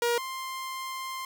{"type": "tone pair in turn", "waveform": "sawtooth", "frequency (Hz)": [474.7, 1050.7], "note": ["A#4", "C6"], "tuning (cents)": [31, 7], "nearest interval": "octave + major second", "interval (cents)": 1376, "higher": "second", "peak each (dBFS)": [-20, -30], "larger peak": "first", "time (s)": [[0.02, 0.18], [0.18, 1.25]], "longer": "second", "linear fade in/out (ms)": 2, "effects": []}